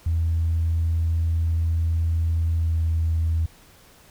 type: tone with pitch glide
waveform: sine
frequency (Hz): 82.41 to 81.51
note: E2 to E2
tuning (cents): 0 to -19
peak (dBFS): -18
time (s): 0.06-3.46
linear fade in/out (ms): 5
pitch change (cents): -19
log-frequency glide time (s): 2.59-2.79
effects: tanh soft clip ceiling -15 dBFS + pink hiss -52 dBFS RMS until 4.1 s